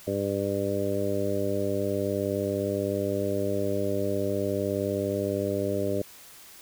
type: harmonic tone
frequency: 99.6 Hz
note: G2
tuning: 28 cents sharp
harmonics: 1 / 2 / 3 / 4 / 5 / 6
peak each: -34 / -34 / -33 / -31 / -32 / -31 dBFS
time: 0.07-6.02 s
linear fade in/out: 5 ms
effects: white hiss -49 dBFS RMS until 6.61 s